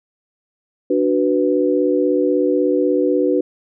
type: chord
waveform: sine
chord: B minor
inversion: first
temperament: equal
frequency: 293.7 / 370 / 493.9 Hz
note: D4 / F#4 / B4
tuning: 0 / 0 / 0 cents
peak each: -18 dBFS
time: 0.9-3.41 s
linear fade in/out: 5 ms
effects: none